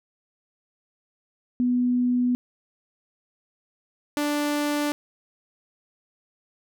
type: tone pair in turn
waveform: sine / sawtooth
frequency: 246.9 / 293.6 Hz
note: B3 / D4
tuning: 0 / 0 cents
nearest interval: minor third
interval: 300 cents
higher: second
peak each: -19 dBFS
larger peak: neither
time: 1.6-2.35 / 4.17-4.92 s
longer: neither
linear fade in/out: 0 ms
effects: none